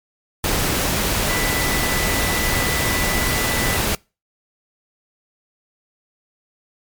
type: tone in noise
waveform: sine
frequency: 1985 Hz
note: B6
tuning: 8 cents sharp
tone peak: -25 dBFS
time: 1.29-3.77 s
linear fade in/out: 2 ms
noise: pink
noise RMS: -20 dBFS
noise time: 0.44-3.95 s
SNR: -8 dB
effects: noise-tail reverb RT60 0.3 s tail -26 dB re dry + MP3 96 kbps